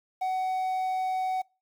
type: tone with quantisation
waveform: triangle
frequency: 749 Hz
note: F#5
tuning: 21 cents sharp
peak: -24 dBFS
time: 0.21-1.42 s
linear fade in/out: 10 ms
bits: 9
effects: noise-tail reverb RT60 0.3 s tail -25 dB re dry